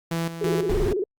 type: tone with tremolo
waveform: sawtooth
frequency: 166.4 Hz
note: E3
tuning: 17 cents sharp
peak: -20 dBFS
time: 0.11-0.73 s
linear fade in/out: 5 ms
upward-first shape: square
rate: 3 Hz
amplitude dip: 65%
type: tone with vibrato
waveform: sine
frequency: 392 Hz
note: G4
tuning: in tune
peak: -22 dBFS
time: 0.41-1.04 s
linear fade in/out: 5 ms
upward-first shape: square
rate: 18 Hz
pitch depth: 130 cents each way
type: noise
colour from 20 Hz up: brown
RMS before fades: -25 dBFS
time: 0.69-0.93 s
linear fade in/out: 5 ms
effects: Opus 48 kbps